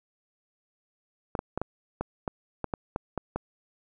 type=clicks; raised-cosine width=1 ms; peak=-15 dBFS; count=11; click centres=1.352 / 1.391 / 1.576 / 1.616 / 2.01 / 2.278 / 2.643 / 2.738 / 2.961 / 3.177 / 3.36 s; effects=none